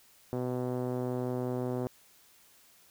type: tone with low-pass filter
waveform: 5% pulse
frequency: 125.5 Hz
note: B2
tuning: 28 cents sharp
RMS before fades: -33 dBFS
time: 0.33-1.87 s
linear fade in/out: 0 ms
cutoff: 430 Hz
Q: 0.96
effects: white hiss -61 dBFS RMS until 2.9 s